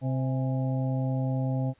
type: harmonic tone with a mistuned harmonic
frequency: 130.81 Hz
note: C3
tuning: in tune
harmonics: 1 / 2 / 4 / 5 / 6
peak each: -26 / -32 / -38 / -40 / -42 dBFS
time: 0.01-1.74 s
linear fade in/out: 50 ms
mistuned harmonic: 6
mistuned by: +75 cents
effects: pink hiss -65 dBFS RMS until 1.79 s + resampled to 8000 Hz